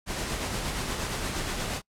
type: noise with tremolo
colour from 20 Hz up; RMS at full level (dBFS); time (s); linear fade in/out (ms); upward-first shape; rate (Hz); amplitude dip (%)
pink; -30; 0.06-1.82; 50; sine; 8.5; 30
effects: noise-tail reverb RT60 0.1 s tail -25 dB re dry + low-pass 10000 Hz 12 dB/octave